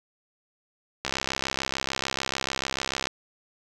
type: click train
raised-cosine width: 0.2 ms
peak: -9 dBFS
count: 136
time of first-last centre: 1.05-3.071 s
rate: 66.8 Hz
effects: none